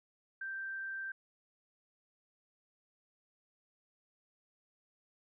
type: tone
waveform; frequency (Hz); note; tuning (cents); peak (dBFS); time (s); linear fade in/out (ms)
sine; 1568; G6; 0; -38; 0.41-1.12; 5
effects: none